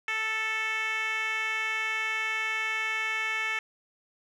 10% pulse tone with band-pass filter, 440 Hz, A4, in tune, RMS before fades -30 dBFS, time 0.08-3.59 s, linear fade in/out 2 ms, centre 2200 Hz, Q 2.3, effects none

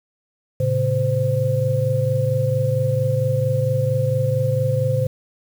sine tone cluster, 112.7 / 137.1 / 517 Hz, A2 / C#3 / C5, +42 / -19 / -21 cents, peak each -21 dBFS, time 0.6-5.07 s, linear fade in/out 5 ms, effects 7-bit

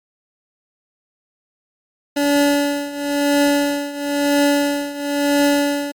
25% pulse tone with tremolo, 286.7 Hz, D4, 42 cents flat, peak -8 dBFS, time 2.16-5.92 s, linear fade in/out 10 ms, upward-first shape triangle, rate 0.99 Hz, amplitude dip 85%, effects MP3 96 kbps

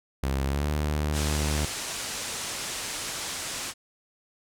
sawtooth tone with pitch glide, 67.5 to 74.9 Hz, C#2 to D2, -45 to +35 cents, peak -21 dBFS, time 0.23-1.65 s, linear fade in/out 0 ms, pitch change +180 cents, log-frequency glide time 0.45-0.69 s
white low-pass noise, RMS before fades -34 dBFS, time 1.12-3.74 s, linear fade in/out 50 ms, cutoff 9200 Hz, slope 24 dB/octave
effects none

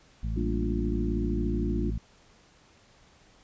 harmonic tone, 55 Hz, A1, in tune, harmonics 1 / 2 / 3 / 4, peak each -29 / -35 / -39 / -41 dBFS, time 0.23-1.98 s, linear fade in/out 5 ms
sine chord, G minor seventh, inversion none, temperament equal, 196 / 233.1 / 293.7 / 349.2 Hz, G3 / Bb3 / D4 / F4, 0 / 0 / 0 / 0 cents, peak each -34 dBFS, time 0.36-1.91 s, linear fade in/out 10 ms
effects pink hiss -59 dBFS RMS until 3.43 s + resampled to 16000 Hz

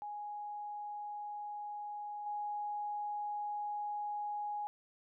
sine tone with level steps, 830.6 Hz, G#5, in tune, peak -40 / -36 dBFS, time 0.02-4.67 s, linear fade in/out 0 ms, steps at 2.26 s, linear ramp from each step 5 ms, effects none

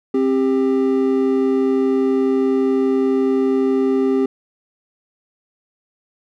triangle tone pair together, 264.6 / 396.5 Hz, C4 / G4, +20 / +20 cents, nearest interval perfect fifth, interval 700 cents, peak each -15 dBFS, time 0.14-4.26 s, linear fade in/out 5 ms, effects none

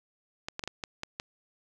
clicks, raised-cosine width 0.2 ms, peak -17 dBFS, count 7, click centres 0.485 / 0.594 / 0.638 / 0.676 / 0.838 / 1.034 / 1.199 s, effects none

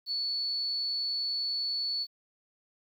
sine tone, 4435 Hz, C#8, in tune, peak -29 dBFS, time 0.06-2.07 s, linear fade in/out 50 ms, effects 10-bit

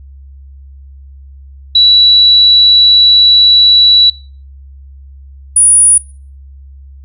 sine tone pair in turn, 3932 / 9721 Hz, B7 / D#9, -8 / -41 cents, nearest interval octave + major third, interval 1567 cents, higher second, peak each -3 dBFS, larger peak neither, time 1.75-4.1 / 5.56-5.98 s, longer first, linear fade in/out 5 ms, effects noise-tail reverb RT60 0.4 s tail -24 dB re dry + added 68 Hz sine -31 dBFS peak until 7.04 s

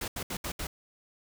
pink noise bursts at uneven times, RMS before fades -35 dBFS, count 5, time 0.01-0.08 / 0.16-0.23 / 0.3-0.37 / 0.44-0.52 / 0.59-0.67 s, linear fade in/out 5 ms, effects none

